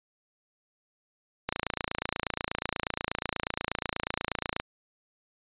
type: click train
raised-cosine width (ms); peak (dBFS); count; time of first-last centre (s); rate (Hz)
0.3; -12; 89; 1.49-4.6; 28.3
effects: resampled to 8000 Hz